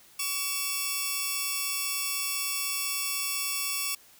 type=tone pair together; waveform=5% pulse; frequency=1134 / 2676 Hz; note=C#6 / E7; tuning=+39 / +25 cents; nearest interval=octave + minor third; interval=1486 cents; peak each=-21 dBFS; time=0.19-3.95 s; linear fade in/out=5 ms; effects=white hiss -56 dBFS RMS until 4.19 s